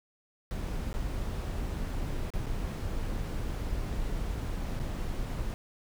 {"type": "noise with dropouts", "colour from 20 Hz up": "brown", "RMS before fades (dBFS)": -33, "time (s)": [0.51, 5.54], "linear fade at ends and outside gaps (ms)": 0, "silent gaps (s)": [[0.929, 0.94], [2.303, 2.337], [2.461, 2.466], [4.793, 4.799]], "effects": []}